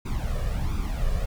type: noise with flanger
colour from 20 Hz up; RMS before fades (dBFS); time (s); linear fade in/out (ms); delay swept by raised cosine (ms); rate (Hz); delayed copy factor
brown; -26; 0.05-1.26; 10; 0.82 to 1.75; 1.4; +0.75
effects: none